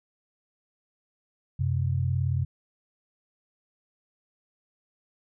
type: tone pair together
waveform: sine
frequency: 92.5 / 130.81 Hz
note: F#2 / C3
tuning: 0 / 0 cents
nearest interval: tritone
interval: 600 cents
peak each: -26 dBFS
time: 1.59-2.45 s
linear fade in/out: 10 ms
effects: none